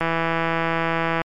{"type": "click train", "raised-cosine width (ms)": 0.5, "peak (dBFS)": -7, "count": 200, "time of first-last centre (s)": [0.01, 1.216], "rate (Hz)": 165, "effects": ["MP3 96 kbps"]}